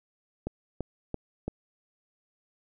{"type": "click train", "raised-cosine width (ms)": 2, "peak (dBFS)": -18, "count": 4, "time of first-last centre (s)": [0.47, 1.48], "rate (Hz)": 2.97, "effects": []}